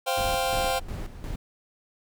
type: chord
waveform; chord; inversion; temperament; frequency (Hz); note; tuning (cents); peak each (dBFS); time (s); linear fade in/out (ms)
sawtooth; C suspended fourth; none; just; 523.3 / 697.7 / 784.9; C5 / F5 / G5; 0 / -2 / +2; -24 / -25 / -24; 0.06-0.8; 20
type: noise with tremolo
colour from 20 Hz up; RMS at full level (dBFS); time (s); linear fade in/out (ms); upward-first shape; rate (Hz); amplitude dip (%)
brown; -32; 0.17-1.36; 5; square; 2.8; 65
effects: none